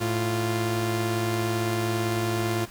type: tone pair together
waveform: sawtooth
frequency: 110 / 347.9 Hz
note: A2 / F4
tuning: 0 / -7 cents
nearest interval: octave + minor sixth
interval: 1993 cents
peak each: -23 / -23 dBFS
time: 0-2.66 s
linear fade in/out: 20 ms
effects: pink hiss -46 dBFS RMS until 2.7 s